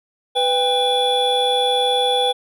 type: tone cluster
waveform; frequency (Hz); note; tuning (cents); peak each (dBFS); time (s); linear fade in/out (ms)
triangle; 498.9 / 798 / 3437; B4 / G5 / A7; +17 / +31 / -41; -18; 0.35-2.33; 20
effects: none